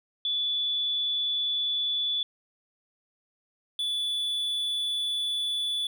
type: tone pair in turn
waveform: sine / triangle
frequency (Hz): 3455 / 3455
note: A7 / A7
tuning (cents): -32 / -32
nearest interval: unison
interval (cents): 0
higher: neither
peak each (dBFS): -25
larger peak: neither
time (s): 0.25-2.23 / 3.79-5.87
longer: second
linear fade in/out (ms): 2
effects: none